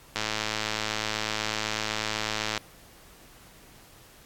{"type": "click train", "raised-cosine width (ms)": 0.2, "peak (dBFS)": -10, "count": 262, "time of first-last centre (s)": [0.16, 2.577], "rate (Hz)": 108, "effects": ["pink hiss -53 dBFS RMS until 4.25 s", "AAC 64 kbps"]}